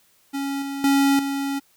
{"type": "tone with level steps", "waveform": "square", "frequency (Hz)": 277.2, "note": "C#4", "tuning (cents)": 0, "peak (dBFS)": [-25, -28, -16, -24], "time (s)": [0.33, 1.6], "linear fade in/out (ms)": 20, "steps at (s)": [0.62, 0.84, 1.19], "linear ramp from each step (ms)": 2, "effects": ["white hiss -60 dBFS RMS until 1.76 s"]}